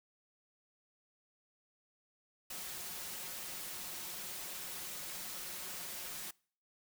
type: noise with comb filter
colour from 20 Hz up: white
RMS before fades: -44 dBFS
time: 2.5-6.31 s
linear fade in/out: 5 ms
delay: 5.5 ms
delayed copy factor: +0.5
effects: noise-tail reverb RT60 0.5 s tail -25 dB re dry